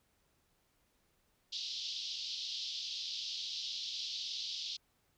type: band-pass noise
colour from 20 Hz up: pink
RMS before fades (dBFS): -41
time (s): 1.52-4.77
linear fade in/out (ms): 10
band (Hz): 3200 to 5300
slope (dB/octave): 48
effects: pink hiss -75 dBFS RMS until 5.17 s